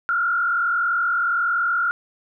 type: tone with frequency modulation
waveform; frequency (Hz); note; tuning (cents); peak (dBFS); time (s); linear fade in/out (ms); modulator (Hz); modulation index
sine; 1396.9; F6; 0; -18; 0.09-1.91; 0; 41.4; 1.2
effects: none